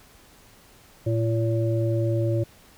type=harmonic tone; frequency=113.7 Hz; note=A#2; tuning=43 cents flat; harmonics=1 / 3 / 5; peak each=-22 / -27 / -29 dBFS; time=1.06-2.44 s; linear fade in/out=10 ms; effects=pink hiss -53 dBFS RMS until 2.77 s